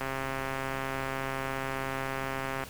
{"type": "click train", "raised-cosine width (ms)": 0.5, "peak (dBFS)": -18, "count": 353, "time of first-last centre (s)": [0.01, 2.637], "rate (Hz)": 134, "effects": ["added 60 Hz sine -52 dBFS peak until 2.69 s", "pink hiss -46 dBFS RMS until 2.69 s"]}